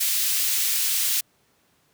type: high-pass noise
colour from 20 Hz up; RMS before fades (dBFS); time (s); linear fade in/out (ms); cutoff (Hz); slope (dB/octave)
white; -23; 0-1.21; 10; 2500; 12
effects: pink hiss -64 dBFS RMS until 1.93 s + high-pass 100 Hz 12 dB/octave